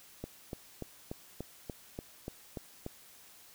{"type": "click train", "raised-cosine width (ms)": 2, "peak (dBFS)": -25, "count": 10, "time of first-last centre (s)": [0.24, 2.864], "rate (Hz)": 3.43, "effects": ["white hiss -57 dBFS RMS until 3.54 s"]}